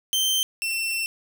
sawtooth tone pair in turn, 3119 / 2695 Hz, G7 / E7, -9 / +38 cents, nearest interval minor third, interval 253 cents, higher first, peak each -17 / -21 dBFS, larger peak first, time 0.13-0.43 / 0.62-1.06 s, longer second, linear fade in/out 0 ms, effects none

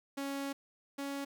sawtooth tone pair in turn, 277.2 / 279 Hz, C#4 / C#4, 0 / +11 cents, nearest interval unison, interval 11 cents, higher second, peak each -32 / -33 dBFS, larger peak first, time 0.17-0.53 / 0.98-1.25 s, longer first, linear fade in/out 10 ms, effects 12-bit

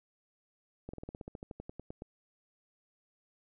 slowing click train, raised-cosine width 2 ms, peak -29 dBFS, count 16, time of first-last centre 0.89-2.021 s, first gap 45 ms, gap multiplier 1.07, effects none

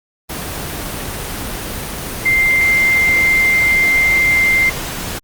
sine tone in noise, 2093 Hz, C7, in tune, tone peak -10 dBFS, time 2.25-4.7 s, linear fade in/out 10 ms, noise pink, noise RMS -24 dBFS, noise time 0.29-5.19 s, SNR +11 dB, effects Opus 24 kbps

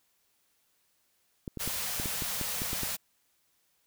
clicks, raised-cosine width 3 ms, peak -23 dBFS, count 10, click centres 1.478 / 1.573 / 1.676 / 1.999 / 2.058 / 2.222 / 2.413 / 2.619 / 2.731 / 2.833 s
white band-stop noise, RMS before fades -34 dBFS, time 1.59-2.97 s, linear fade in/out 20 ms, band 240 to 440 Hz, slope 96 dB/octave
effects white hiss -72 dBFS RMS until 3.86 s

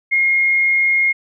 sine tone, 2143 Hz, C7, 41 cents sharp, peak -12 dBFS, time 0.11-1.13 s, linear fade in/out 20 ms, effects none

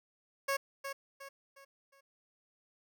15% pulse tone with echo, 550 Hz, C#5, 14 cents flat, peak -24 dBFS, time 0.48-0.57 s, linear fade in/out 10 ms, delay 360 ms, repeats 4, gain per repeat -8 dB, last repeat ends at 2.01 s, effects none

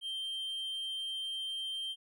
triangle tone, 3148 Hz, G7, 7 cents sharp, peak -34 dBFS, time 0.01-1.96 s, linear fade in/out 50 ms, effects none

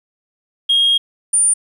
sine tone pair in turn, 3255 / 9207 Hz, G#7 / D9, -36 / -35 cents, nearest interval octave + tritone, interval 1801 cents, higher second, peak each -9 dBFS, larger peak neither, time 0.69-0.98 / 1.33-1.54 s, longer first, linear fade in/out 10 ms, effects tanh soft clip ceiling -8 dBFS + 8-bit

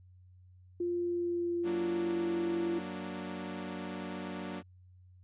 sine tone with pitch glide, 349.2 to 339.5 Hz, F4 to F4, 0 to -49 cents, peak -30 dBFS, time 0.8-2.79 s, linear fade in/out 5 ms, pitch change -49 cents, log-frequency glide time 1-2.34 s
sawtooth chord, Gb augmented, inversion none, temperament equal, 185 / 233.1 / 293.7 Hz, Gb3 / Bb3 / D4, 0 / 0 / 0 cents, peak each -37 / -40 / -39 dBFS, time 1.63-4.63 s, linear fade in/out 50 ms
effects added 91 Hz sine -55 dBFS peak until 5.23 s + resampled to 8000 Hz

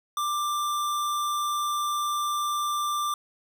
square tone, 1183 Hz, D6, 12 cents sharp, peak -26 dBFS, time 0.17-3.14 s, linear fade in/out 2 ms, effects none

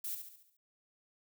violet noise with echo, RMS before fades -39 dBFS, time 0.04-0.15 s, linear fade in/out 5 ms, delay 70 ms, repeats 6, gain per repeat -6 dB, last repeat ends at 0.57 s, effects none

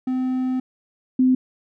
triangle / sine tone pair in turn, 256.7 / 256.7 Hz, C4 / C4, -33 / -33 cents, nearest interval unison, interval 0 cents, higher neither, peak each -18 / -13 dBFS, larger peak second, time 0.07-0.6 / 1.19-1.35 s, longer first, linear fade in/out 5 ms, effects none

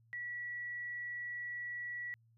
sine tone, 1939 Hz, B6, 32 cents flat, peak -39 dBFS, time 0.13-2.14 s, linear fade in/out 0 ms, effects added 114 Hz sine -65 dBFS peak until 2.37 s

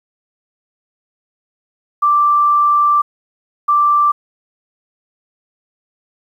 sine tone pair in turn, 1174.7 / 1174.7 Hz, D6 / D6, 0 / 0 cents, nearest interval unison, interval 0 cents, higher neither, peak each -9 dBFS, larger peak neither, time 2.02-3.02 / 3.68-4.12 s, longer first, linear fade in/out 10 ms, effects 8-bit

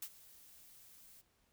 blue noise with ADSR envelope, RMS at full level -42 dBFS, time 0.02-1.22 s, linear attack 4 ms, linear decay 61 ms, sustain -18 dB, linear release 20 ms, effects pink hiss -75 dBFS RMS until 1.52 s

